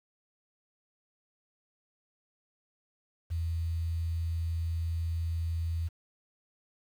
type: tone with quantisation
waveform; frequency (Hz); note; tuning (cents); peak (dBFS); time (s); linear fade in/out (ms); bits
sine; 83; E2; +12; -29; 3.3-5.89; 20; 9
effects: none